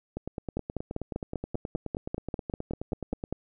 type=two click trains; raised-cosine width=2 ms; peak=-17 / -20 dBFS; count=15 / 30; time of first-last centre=0.57-3.326 / 0.17-3.239 s; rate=5.08 / 9.45 Hz; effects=none